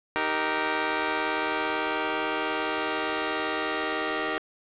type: chord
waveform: 10% pulse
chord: Eb major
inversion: none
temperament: just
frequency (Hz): 311.1 / 388.9 / 466.7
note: Eb4 / G4 / Bb4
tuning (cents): 0 / -14 / +2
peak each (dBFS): -22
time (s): 0.16-4.38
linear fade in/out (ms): 0
effects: resampled to 8000 Hz + 7-bit